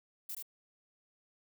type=noise with echo; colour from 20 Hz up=violet; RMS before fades=-41 dBFS; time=0.29-0.35 s; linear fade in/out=5 ms; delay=76 ms; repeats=1; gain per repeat=-2 dB; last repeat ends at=0.426 s; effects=none